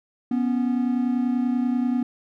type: tone pair together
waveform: triangle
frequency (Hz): 245.2 / 275.5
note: B3 / C#4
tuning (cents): -12 / -11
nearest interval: major second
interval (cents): 201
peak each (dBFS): -19 / -25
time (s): 0.31-2.03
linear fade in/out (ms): 5
effects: none